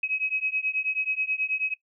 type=beating tone pair; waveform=sine; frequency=2542 / 2551.3 Hz; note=D#7 / D#7; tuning=+36 / +43 cents; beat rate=9.3 Hz; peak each=-28 dBFS; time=0.03-1.74 s; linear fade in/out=5 ms; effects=noise-tail reverb RT60 0.1 s tail -20 dB re dry